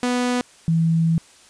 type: tone pair in turn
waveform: sawtooth / sine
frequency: 246.9 / 164.06 Hz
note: B3 / E3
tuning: 0 / -8 cents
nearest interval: perfect fifth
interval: 708 cents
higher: first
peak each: -15 dBFS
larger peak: neither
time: 0.03-0.41 / 0.68-1.18 s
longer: second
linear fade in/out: 0 ms
effects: white hiss -50 dBFS RMS until 1.49 s + resampled to 22050 Hz